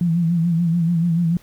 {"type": "tone with vibrato", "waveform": "sine", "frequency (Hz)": 169, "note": "E3", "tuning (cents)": 43, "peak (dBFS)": -15, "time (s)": [0.01, 1.37], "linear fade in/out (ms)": 2, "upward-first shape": "sine", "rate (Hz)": 6.9, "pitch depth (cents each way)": 66, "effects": ["pink hiss -52 dBFS RMS until 1.42 s"]}